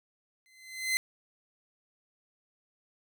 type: tone with exponential growth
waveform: sawtooth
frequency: 2057 Hz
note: C7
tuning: 30 cents flat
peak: -20 dBFS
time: 0.46-0.97 s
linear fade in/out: 0 ms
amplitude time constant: 110 ms
effects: none